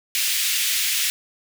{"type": "high-pass noise", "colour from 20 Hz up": "pink", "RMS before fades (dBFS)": -22, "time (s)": [0.15, 1.1], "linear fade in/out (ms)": 0, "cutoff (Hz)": 2200, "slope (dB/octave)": 24, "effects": []}